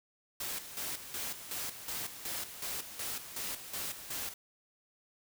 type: noise with tremolo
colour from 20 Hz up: white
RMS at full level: -38 dBFS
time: 0.4-4.34 s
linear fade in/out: 5 ms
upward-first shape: square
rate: 2.7 Hz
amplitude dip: 65%
effects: none